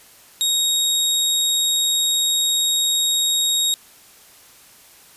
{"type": "tone", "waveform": "25% pulse", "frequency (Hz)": 3763, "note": "A#7", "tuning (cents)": 16, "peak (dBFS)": -13, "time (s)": [0.41, 3.74], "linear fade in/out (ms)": 0, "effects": ["white hiss -48 dBFS RMS until 5.16 s", "resampled to 32000 Hz"]}